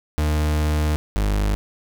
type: tone pair in turn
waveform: 40% pulse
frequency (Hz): 76 / 50.93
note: D#2 / G#1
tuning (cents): -40 / -33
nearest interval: perfect fifth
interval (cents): 693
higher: first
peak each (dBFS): -17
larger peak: neither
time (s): 0.18-0.96 / 1.16-1.55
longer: first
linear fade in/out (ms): 0
effects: none